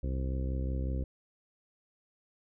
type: harmonic tone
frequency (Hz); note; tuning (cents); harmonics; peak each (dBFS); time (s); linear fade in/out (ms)
65.41; C2; 0; 1 / 2 / 3 / 4 / 5 / 6 / 7 / 8; -31 / -38 / -44 / -43 / -46 / -50 / -51 / -47; 0.03-1.04; 5
effects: none

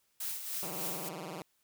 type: noise with tremolo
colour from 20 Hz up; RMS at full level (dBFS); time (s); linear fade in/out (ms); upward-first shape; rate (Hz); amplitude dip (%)
blue; -36; 0.2-1.09; 5; triangle; 3.4; 60
type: tone with vibrato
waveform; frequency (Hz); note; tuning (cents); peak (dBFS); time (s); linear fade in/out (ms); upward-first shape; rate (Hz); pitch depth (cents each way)
10% pulse; 172.9; F3; -17; -32; 0.63-1.42; 0; sine; 20; 240
effects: white hiss -74 dBFS RMS until 1.63 s

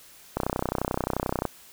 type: click train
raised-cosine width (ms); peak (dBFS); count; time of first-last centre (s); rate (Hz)
1; -11; 35; 0.37-1.453; 31.4
effects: white hiss -51 dBFS RMS until 1.72 s

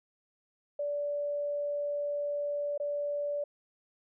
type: tone with dropouts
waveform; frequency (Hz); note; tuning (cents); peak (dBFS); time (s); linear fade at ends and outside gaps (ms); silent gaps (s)
sine; 580; D5; -22; -30; 0.79-3.44; 5; 2.778-2.799
effects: none

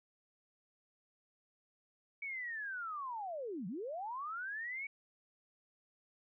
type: linear two-way sweep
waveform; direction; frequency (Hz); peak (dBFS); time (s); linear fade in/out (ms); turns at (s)
sine; down then up; 2275 to 163.6 to 2275; -39; 2.22-4.87; 5; 3.67
effects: none

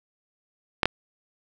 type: clicks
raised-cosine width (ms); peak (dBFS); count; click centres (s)
0.3; -3; 2; 0.832 / 0.856
effects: 7-bit

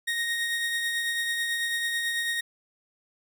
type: tone with tremolo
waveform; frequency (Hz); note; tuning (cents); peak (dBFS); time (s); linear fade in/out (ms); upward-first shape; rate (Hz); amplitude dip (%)
30% pulse; 1864.7; A#6; 0; -22; 0.07-2.41; 10; triangle; 9.1; 35
effects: none

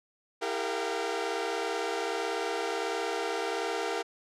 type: tone cluster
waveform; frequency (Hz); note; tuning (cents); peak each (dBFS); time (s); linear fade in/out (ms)
sawtooth; 331.2 / 401.3 / 462.7 / 685 / 761; E4 / G4 / A#4 / F5 / F#5; +8 / +41 / -13 / -34 / +48; -36 / -31 / -30 / -34 / -35; 0.41-4.03; 20
effects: low-pass 7000 Hz 12 dB/octave

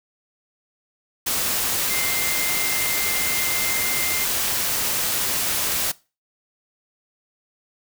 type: tone in noise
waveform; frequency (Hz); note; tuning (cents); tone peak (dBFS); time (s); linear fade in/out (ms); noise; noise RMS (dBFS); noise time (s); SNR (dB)
sine; 2093; C7; 0; -27; 1.9-4.25; 10; white; -23; 1.26-5.92; -7
effects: noise-tail reverb RT60 0.3 s tail -21 dB re dry

